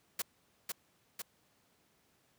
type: noise with echo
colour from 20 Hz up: white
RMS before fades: -35 dBFS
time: 0.19-0.22 s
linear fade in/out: 5 ms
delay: 500 ms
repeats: 2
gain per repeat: -3 dB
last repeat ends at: 1.22 s
effects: pink hiss -71 dBFS RMS until 2.38 s + high-pass 100 Hz 12 dB/octave